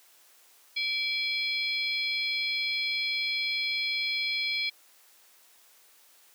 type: harmonic tone with a mistuned harmonic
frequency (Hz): 835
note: G#5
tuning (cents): +9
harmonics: 3 / 4 / 5 / 6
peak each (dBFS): -30 / -33 / -33 / -41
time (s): 0.76-4.7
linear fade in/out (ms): 10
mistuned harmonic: 3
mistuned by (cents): -130
effects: white hiss -59 dBFS RMS until 6.34 s + high-pass 400 Hz 12 dB/octave